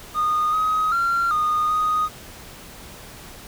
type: tone with pitch steps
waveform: triangle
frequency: 1229 / 1262 / 1376 / 1229 / 1244 Hz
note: D#6 / D#6 / F6 / D#6 / D#6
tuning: -22 / +24 / -26 / -22 / -1 cents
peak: -15 dBFS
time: 0.14-2.09 s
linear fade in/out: 50 ms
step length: 390 ms
effects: tanh soft clip ceiling -14 dBFS + pink hiss -41 dBFS RMS until 3.47 s